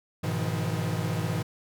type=chord; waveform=45% pulse; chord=F half-diminished seventh; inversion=first; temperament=equal with one note detuned; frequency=103.83 / 123.47 / 158.92 / 174.61 Hz; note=Ab2 / Cb3 / Eb3 / F3; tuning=0 / 0 / +37 / 0 cents; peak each=-32 / -33 / -31 / -35 dBFS; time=0.23-1.43 s; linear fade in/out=10 ms; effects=none